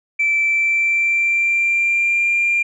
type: tone with pitch glide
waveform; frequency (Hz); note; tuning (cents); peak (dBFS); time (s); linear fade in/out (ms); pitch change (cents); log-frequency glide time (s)
sine; 2328 to 2389; D7 to D7; -16 to +29; -13; 0.19-2.63; 10; +45; 0.41-2.28
effects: tanh soft clip ceiling -10 dBFS